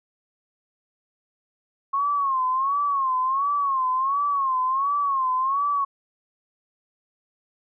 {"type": "tone with vibrato", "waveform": "sine", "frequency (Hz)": 1086, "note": "C#6", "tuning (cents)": -36, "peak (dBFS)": -20, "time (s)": [1.93, 5.85], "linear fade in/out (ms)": 10, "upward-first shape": "sine", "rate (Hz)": 1.4, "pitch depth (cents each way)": 110, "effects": []}